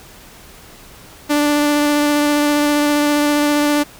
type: tone with vibrato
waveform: sawtooth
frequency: 293.7 Hz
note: D4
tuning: in tune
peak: -9 dBFS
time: 1.29-3.84 s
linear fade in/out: 20 ms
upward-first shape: square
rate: 15 Hz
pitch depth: 8 cents each way
effects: pink hiss -41 dBFS RMS until 3.99 s